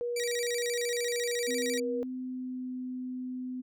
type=tone; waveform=sine; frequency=480 Hz; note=B4; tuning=49 cents flat; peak=-30 dBFS; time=0.01-2.03 s; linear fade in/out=0 ms
type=tone with vibrato; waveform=15% pulse; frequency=2104 Hz; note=C7; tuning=9 cents sharp; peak=-27 dBFS; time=0.16-1.8 s; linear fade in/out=5 ms; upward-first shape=square; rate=13 Hz; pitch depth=170 cents each way
type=tone with pitch glide; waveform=sine; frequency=256.7 to 253.6 Hz; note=C4 to B3; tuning=-33 to +46 cents; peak=-34 dBFS; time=1.47-3.62 s; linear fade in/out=20 ms; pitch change=-21 cents; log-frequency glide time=1.79-2.74 s
effects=none